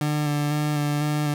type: tone with vibrato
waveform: 30% pulse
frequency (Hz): 148.2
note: D3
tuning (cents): +16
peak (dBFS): -19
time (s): 0.01-1.34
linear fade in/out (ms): 2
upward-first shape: square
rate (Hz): 2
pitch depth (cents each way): 16
effects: none